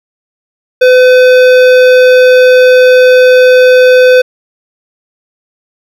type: tone with hard clipping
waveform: triangle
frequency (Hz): 506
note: B4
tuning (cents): +42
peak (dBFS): -3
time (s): 0.81-4.22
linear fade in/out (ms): 10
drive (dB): 18
effects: none